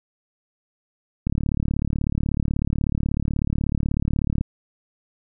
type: click train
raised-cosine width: 5 ms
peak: -10 dBFS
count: 115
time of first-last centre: 1.27-4.41 s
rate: 36.3 Hz
effects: none